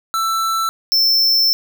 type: tone pair in turn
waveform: square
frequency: 1330 / 5338 Hz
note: E6 / E8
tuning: +15 / +21 cents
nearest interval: 2 octaves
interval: 2406 cents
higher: second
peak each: -17 / -12 dBFS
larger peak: second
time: 0.14-0.69 / 0.92-1.53 s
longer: second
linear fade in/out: 0 ms
effects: none